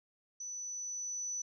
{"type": "tone with level ramp", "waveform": "sine", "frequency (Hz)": 5970, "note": "F#8", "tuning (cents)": 15, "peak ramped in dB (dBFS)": [-40, -35], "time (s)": [0.4, 1.42], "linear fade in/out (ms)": 5, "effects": []}